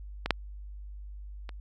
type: clicks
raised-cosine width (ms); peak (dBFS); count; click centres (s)
0.3; -14 / -6 / -25; 3; 0.26 / 0.307 / 1.492
effects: added 50 Hz sine -40 dBFS peak until 1.6 s